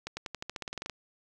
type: accelerating click train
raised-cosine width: 0.2 ms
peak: -19 dBFS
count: 14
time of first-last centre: 0.07-0.897 s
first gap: 100 ms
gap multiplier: 0.92
effects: none